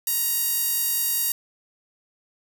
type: tone with high-pass filter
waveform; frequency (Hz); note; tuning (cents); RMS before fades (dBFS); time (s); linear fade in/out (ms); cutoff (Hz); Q
sawtooth; 945; A#5; +23; -24; 0.07-1.32; 2; 9600; 0.51
effects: none